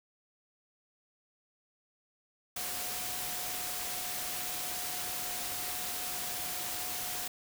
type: tone in noise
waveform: sine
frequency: 726 Hz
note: F#5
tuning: 33 cents flat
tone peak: -47 dBFS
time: 2.56-7.28 s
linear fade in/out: 5 ms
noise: white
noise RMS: -37 dBFS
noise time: 2.56-7.28 s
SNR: -13 dB
effects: none